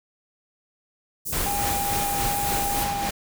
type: band-stop noise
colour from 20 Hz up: white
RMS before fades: -30 dBFS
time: 1.25-2.85 s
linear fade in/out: 20 ms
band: 460 to 6400 Hz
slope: 24 dB/octave
type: noise with tremolo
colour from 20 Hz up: pink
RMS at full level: -27 dBFS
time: 1.32-3.11 s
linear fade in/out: 10 ms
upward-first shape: sine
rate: 3.5 Hz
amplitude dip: 45%
type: tone with vibrato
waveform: triangle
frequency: 807 Hz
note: G#5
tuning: 50 cents flat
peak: -24 dBFS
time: 1.46-3.09 s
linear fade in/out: 2 ms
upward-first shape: triangle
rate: 2.4 Hz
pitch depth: 11 cents each way
effects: none